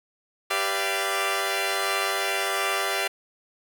10% pulse chord, G dominant seventh, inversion none, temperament equal with one note detuned, 392 / 493.9 / 587.3 / 685.3 Hz, G4 / B4 / D5 / F5, 0 / 0 / 0 / -33 cents, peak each -20 / -25 / -22 / -20 dBFS, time 0.5-3.08 s, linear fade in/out 10 ms, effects none

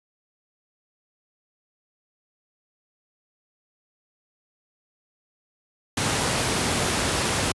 pink noise, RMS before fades -23 dBFS, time 5.97-7.52 s, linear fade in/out 5 ms, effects high-pass 80 Hz 12 dB/octave + resampled to 24000 Hz

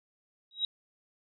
sine tone with exponential growth, 3832 Hz, A#7, 47 cents sharp, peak -23 dBFS, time 0.51-0.65 s, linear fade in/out 2 ms, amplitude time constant 30 ms, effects none

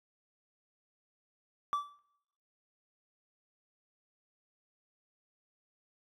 triangle tone with exponential decay, 1160 Hz, D6, 22 cents flat, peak -24 dBFS, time 1.73-1.99 s, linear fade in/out 0 ms, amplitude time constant 55 ms, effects noise-tail reverb RT60 0.7 s tail -19 dB re dry + tanh soft clip ceiling -20 dBFS

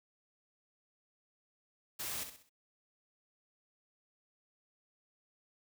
white noise with echo, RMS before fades -40 dBFS, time 1.99-2.24 s, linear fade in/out 10 ms, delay 64 ms, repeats 4, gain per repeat -8 dB, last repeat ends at 2.496 s, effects none

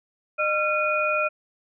sine tone cluster, 609 / 1369 / 2462 Hz, D#5 / F6 / D#7, -37 / -35 / -19 cents, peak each -25 dBFS, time 0.38-1.29 s, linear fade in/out 20 ms, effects none

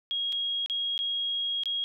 sine tone with dropouts, 3283 Hz, G#7, 21 cents flat, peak -27 dBFS, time 0.11-1.84 s, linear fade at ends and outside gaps 0 ms, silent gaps 0.323-0.327 / 0.661-0.698 / 0.978-0.99 / 1.635-1.657 s, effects none

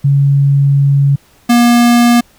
sine / square tone pair in turn, 140 / 238.7 Hz, C#3 / A#3, +18 / +41 cents, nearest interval major sixth, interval 923 cents, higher second, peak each -6 dBFS, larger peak neither, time 0.04-1.16 / 1.49-2.21 s, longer first, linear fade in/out 10 ms, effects pink hiss -48 dBFS RMS until 2.38 s

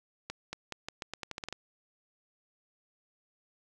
accelerating click train, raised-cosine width 0.2 ms, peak -20 dBFS, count 12, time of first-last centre 0.3-1.526 s, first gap 230 ms, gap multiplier 0.84, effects none

